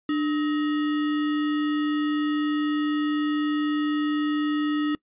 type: tone with sample-and-hold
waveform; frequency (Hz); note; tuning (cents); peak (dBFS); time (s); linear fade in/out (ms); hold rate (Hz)
sine; 298; D4; +25; -21; 0.09-4.95; 2; 1575
effects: noise-tail reverb RT60 0.1 s tail -23 dB re dry + resampled to 8000 Hz